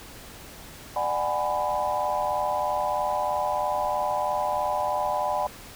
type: chord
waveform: sine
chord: G# half-diminished seventh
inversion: second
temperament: just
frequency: 598 / 747.5 / 830.6 / 996.7 Hz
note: D5 / F#5 / G#5 / B5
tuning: +31 / +17 / 0 / +16 cents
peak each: -29 dBFS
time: 0.96-5.47 s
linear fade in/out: 2 ms
effects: pink hiss -44 dBFS RMS until 5.75 s